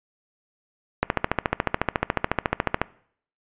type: click train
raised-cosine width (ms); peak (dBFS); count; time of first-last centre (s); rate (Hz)
0.5; -4; 26; 1.03-2.816; 14
effects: noise-tail reverb RT60 0.6 s tail -21 dB re dry + resampled to 8000 Hz